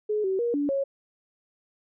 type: tone with pitch steps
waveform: sine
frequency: 423.4 / 381.1 / 473.9 / 288.1 / 550 Hz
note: G#4 / G4 / A#4 / D4 / C#5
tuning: +33 / -49 / +28 / -33 / -14 cents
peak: -23 dBFS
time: 0.09-0.84 s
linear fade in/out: 10 ms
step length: 150 ms
effects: none